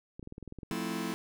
clicks, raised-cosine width 3 ms, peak -30 dBFS, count 11, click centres 0.195 / 0.228 / 0.274 / 0.324 / 0.381 / 0.427 / 0.477 / 0.524 / 0.587 / 0.632 / 0.716 s
sawtooth chord, F major seventh, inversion none, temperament just, 174.61 / 218.3 / 261.9 / 327.4 Hz, F3 / A3 / C4 / E4, 0 / -13 / +2 / -12 cents, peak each -35 / -33 / -36 / -33 dBFS, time 0.71-1.14 s, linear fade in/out 0 ms
effects none

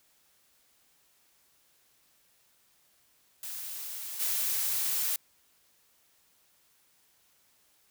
blue noise with level steps, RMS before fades -39 / -30 dBFS, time 3.43-5.16 s, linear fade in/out 2 ms, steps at 4.19 s, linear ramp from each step 20 ms, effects white hiss -67 dBFS RMS until 7.9 s

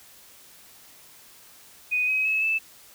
sine tone with pitch steps, 2489 / 2535 / 2583 / 2631 Hz, D#7 / D#7 / E7 / E7, 0 / +32 / -36 / -4 cents, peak -21 dBFS, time 1.91-2.59 s, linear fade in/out 20 ms, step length 170 ms, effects white hiss -51 dBFS RMS until 2.94 s

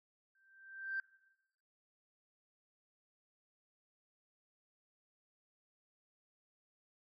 sine tone with exponential growth, 1567 Hz, G6, 1 cent flat, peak -33 dBFS, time 0.35-1 s, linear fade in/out 2 ms, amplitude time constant 140 ms, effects noise-tail reverb RT60 1.0 s tail -21 dB re dry + tanh soft clip ceiling -29 dBFS

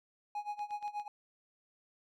triangle tone with tremolo, 830.6 Hz, G#5, in tune, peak -32 dBFS, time 0.35-1.08 s, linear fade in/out 2 ms, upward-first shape sine, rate 8.3 Hz, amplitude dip 90%
clicks, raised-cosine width 0.2 ms, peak -39 dBFS, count 5, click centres 0.593 / 0.708 / 0.827 / 0.879 / 0.998 s
effects none

